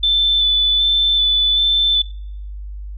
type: tone with vibrato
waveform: sine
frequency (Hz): 3511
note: A7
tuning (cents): -4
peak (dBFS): -12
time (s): 0.03-2.02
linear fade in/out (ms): 5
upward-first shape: square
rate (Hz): 1.3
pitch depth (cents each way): 12
effects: noise-tail reverb RT60 0.7 s tail -25 dB re dry + added 50 Hz sine -27 dBFS peak until 2.97 s